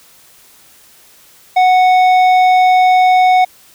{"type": "tone with tanh clipping", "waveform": "triangle", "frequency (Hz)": 738, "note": "F#5", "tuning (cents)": -5, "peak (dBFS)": -8, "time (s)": [1.56, 3.45], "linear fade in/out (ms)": 10, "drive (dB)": 14, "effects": ["white hiss -45 dBFS RMS until 3.74 s"]}